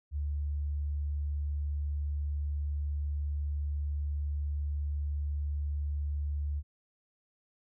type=tone; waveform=sine; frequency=72.9 Hz; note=D2; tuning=12 cents flat; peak=-30 dBFS; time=0.11-6.63 s; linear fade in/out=50 ms; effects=none